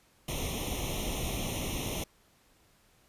pink noise with comb filter, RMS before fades -34 dBFS, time 0.28-2.04 s, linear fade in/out 5 ms, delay 0.32 ms, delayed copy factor +1, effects pink hiss -65 dBFS RMS until 3.08 s + resampled to 32000 Hz

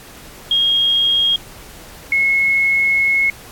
sine tone pair in turn, 3257 / 2178 Hz, G#7 / C#7, -34 / -31 cents, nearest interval perfect fifth, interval 697 cents, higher first, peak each -12 dBFS, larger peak neither, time 0.51-1.36 / 2.12-3.3 s, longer second, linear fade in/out 2 ms, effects pink hiss -39 dBFS RMS until 3.51 s + AAC 64 kbps

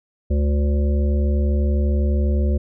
harmonic tone, 72.1 Hz, D2, 31 cents flat, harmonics 1 / 3 / 5 / 7 / 8, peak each -16 / -26 / -30 / -33 / -34 dBFS, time 0.3-2.58 s, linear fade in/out 10 ms, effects none

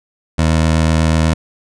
20% pulse tone with vibrato, 80 Hz, D#2, 49 cents sharp, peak -6 dBFS, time 0.38-1.34 s, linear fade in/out 10 ms, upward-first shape triangle, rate 8.1 Hz, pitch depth 16 cents each way, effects resampled to 22050 Hz

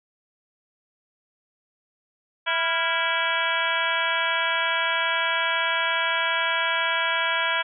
harmonic tone with a mistuned harmonic, 329.6 Hz, E4, in tune, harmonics 2 / 3 / 4 / 5 / 6 / 7 / 8 / 9 / 10, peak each -32 / -28 / -29 / -27 / -35 / -29 / -35 / -34 / -30 dBFS, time 2.46-7.63 s, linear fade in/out 20 ms, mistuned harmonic 4, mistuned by +92 cents, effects none

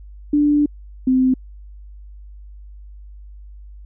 sine tone pair in turn, 293.7 / 258.4 Hz, D4 / C4, 0 / -21 cents, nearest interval major second, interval 221 cents, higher first, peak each -12 dBFS, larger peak neither, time 0.33-0.66 / 1.07-1.34 s, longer first, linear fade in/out 5 ms, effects added 50 Hz sine -36 dBFS peak until 3.85 s

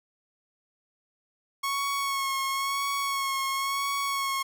sawtooth tone with vibrato, 1100 Hz, C#6, 14 cents flat, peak -23 dBFS, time 1.63-4.43 s, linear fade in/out 10 ms, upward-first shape sine, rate 0.97 Hz, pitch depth 27 cents each way, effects none

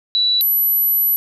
sine tone pair in turn, 3943 / 11816 Hz, B7 / F#9, -4 / -3 cents, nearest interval octave + perfect fifth, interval 1901 cents, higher second, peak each -13 / -13 dBFS, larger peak neither, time 0.15-0.41 / 0.41-1.16 s, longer second, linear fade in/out 0 ms, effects none

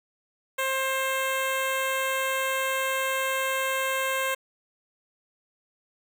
10% pulse tone with notch filter, 530 Hz, C5, 22 cents sharp, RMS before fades -27 dBFS, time 0.58-4.35 s, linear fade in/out 10 ms, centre 4600 Hz, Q 1.7, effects 9-bit

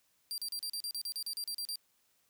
sawtooth tone bursts, 4726 Hz, D8, 10 cents sharp, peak -33 dBFS, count 14, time 0.31-1.757 s, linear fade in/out 0 ms, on 69 ms, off 37 ms, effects white hiss -73 dBFS RMS until 2.29 s

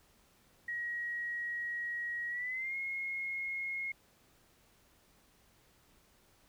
sine tone with pitch glide, 1900 to 2157 Hz, A#6 to C#7, +33 to -48 cents, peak -35 dBFS, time 0.68-3.92 s, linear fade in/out 5 ms, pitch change +219 cents, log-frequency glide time 2.29-2.76 s, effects pink hiss -67 dBFS RMS until 6.48 s

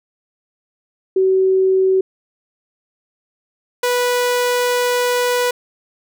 sine / sawtooth tone pair in turn, 378.9 / 491.3 Hz, F#4 / B4, +41 / -9 cents, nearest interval major third, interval 450 cents, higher second, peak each -11 dBFS, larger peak neither, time 1.16-2.01 / 3.83-5.51 s, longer second, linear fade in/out 5 ms, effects none

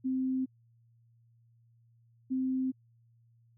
sine tone pair in turn, 260.3 / 260.3 Hz, C4 / C4, -9 / -9 cents, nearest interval unison, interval 0 cents, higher neither, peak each -28 dBFS, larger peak neither, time 0.04-0.46 / 2.3-2.72 s, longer neither, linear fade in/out 20 ms, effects added 116 Hz sine -62 dBFS peak until 3.57 s

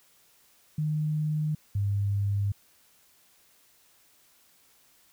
sine tone pair in turn, 152.9 / 100.6 Hz, D#3 / G2, -30 / +45 cents, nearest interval perfect fifth, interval 725 cents, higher first, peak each -25 / -24 dBFS, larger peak second, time 0.78-1.55 / 1.75-2.52 s, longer neither, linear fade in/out 5 ms, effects white hiss -62 dBFS RMS until 5.12 s

